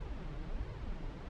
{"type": "noise with flanger", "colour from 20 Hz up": "brown", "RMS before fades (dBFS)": -41, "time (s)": [0, 1.29], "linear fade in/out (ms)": 10, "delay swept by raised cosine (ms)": [1.9, 7], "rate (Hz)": 1.4, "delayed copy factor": 0.6, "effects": ["low-pass 4000 Hz 12 dB/octave"]}